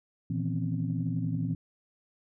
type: tone cluster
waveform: sine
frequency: 116.6 / 154.7 / 166.2 / 249.6 / 267.8 Hz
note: A#2 / D#3 / E3 / B3 / C4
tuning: +1 / -10 / +15 / +19 / +40 cents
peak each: -32 / -38 / -31 / -38 / -36 dBFS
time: 0.3-1.55 s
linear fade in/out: 5 ms
effects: tanh soft clip ceiling -17 dBFS